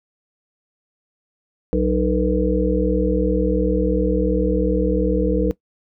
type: harmonic tone with a mistuned harmonic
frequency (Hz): 61.4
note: B1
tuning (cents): -9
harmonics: 1 / 3 / 5 / 7 / 8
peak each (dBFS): -22 / -22 / -22 / -22 / -22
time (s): 1.73-5.51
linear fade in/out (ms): 0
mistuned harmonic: 7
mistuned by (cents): +84
effects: noise-tail reverb RT60 0.1 s tail -19 dB re dry